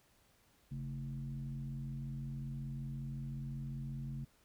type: tone with frequency modulation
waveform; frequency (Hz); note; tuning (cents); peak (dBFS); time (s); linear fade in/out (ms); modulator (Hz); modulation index
sine; 138.59; C#3; 0; -39; 0.71-4.25; 10; 85.4; 0.78
effects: pink hiss -70 dBFS RMS until 4.44 s